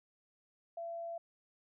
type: tone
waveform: sine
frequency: 675 Hz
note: E5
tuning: 41 cents sharp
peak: -39 dBFS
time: 0.77-1.18 s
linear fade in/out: 5 ms
effects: none